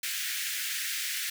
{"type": "high-pass noise", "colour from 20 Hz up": "pink", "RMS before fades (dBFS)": -33, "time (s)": [0.03, 1.3], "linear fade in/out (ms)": 5, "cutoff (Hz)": 1600, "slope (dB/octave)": 48, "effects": []}